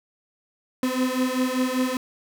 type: beating tone pair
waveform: 35% pulse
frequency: 253.3 / 258.4 Hz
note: B3 / C4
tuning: +44 / -21 cents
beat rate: 5.1 Hz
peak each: -23 dBFS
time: 0.83-1.97 s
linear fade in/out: 2 ms
effects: none